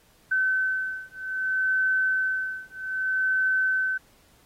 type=beating tone pair; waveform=sine; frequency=1527 / 1527.63 Hz; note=G6 / G6; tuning=-46 / -45 cents; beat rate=0.63 Hz; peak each=-26 dBFS; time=0.31-3.98 s; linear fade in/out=10 ms; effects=pink hiss -60 dBFS RMS until 4.45 s + AAC 48 kbps

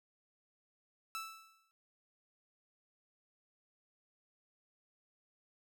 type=tone with exponential decay; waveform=sawtooth; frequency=1318.5 Hz; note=E6; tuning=in tune; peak=-34 dBFS; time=1.15-1.71 s; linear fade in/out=0 ms; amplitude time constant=120 ms; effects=none

